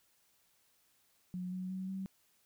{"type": "tone with pitch steps", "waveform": "sine", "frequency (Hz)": [181.3, 184.58, 187.91, 191.31], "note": ["F#3", "F#3", "F#3", "G3"], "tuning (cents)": [-35, -4, 27, -42], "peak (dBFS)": -37, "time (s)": [1.34, 2.06], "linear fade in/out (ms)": 0, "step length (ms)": 180, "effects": ["white hiss -72 dBFS RMS until 2.45 s"]}